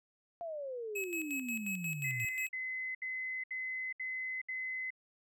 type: exponential sweep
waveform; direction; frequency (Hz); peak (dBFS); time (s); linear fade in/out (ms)
sine; down; 698.5 to 113.6; -38; 0.41-2.25; 0
type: tone with tremolo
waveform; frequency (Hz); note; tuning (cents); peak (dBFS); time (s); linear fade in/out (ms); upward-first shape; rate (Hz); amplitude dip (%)
square; 2567; E7; -47; -36; 0.95-2.49; 10; square; 5.6; 70
type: tone bursts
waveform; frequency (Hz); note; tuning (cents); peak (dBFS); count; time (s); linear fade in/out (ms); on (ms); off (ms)
sine; 2038; C7; -46; -36; 6; 2.04-4.905; 5; 420; 69
effects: none